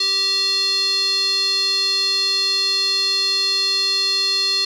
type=tone with band-pass filter; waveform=square; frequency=387.6 Hz; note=G4; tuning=20 cents flat; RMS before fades=-19 dBFS; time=0-4.65 s; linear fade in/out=5 ms; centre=4200 Hz; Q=8.4; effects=none